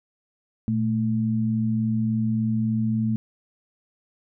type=tone pair together; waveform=sine; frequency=116.54 / 220 Hz; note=A#2 / A3; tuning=0 / 0 cents; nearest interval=major seventh; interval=1100 cents; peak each=-25 / -22 dBFS; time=0.68-3.16 s; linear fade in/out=0 ms; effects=none